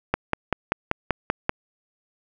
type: click train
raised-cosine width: 0.5 ms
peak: -5 dBFS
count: 8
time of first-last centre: 0.14-1.494 s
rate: 5.17 Hz
effects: none